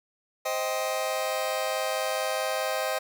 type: chord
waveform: sawtooth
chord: C minor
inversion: none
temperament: just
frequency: 523.3 / 627.9 / 784.9 Hz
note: C5 / Eb5 / G5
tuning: 0 / +16 / +2 cents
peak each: -27 / -26 / -29 dBFS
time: 0.45-2.99 s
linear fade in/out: 10 ms
effects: none